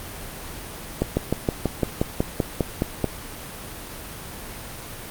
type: slowing click train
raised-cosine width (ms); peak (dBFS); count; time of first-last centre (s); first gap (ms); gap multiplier
2; -6; 12; 1.02-3.043; 150; 1.04
effects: pink hiss -36 dBFS RMS until 5.1 s + Opus 32 kbps